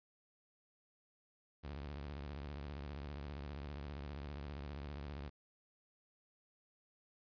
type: tone with vibrato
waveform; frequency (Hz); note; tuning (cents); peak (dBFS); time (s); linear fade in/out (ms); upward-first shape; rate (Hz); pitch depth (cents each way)
sawtooth; 71.5; D2; -46; -40; 1.63-5.3; 20; triangle; 15; 210
effects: resampled to 11025 Hz + 12-bit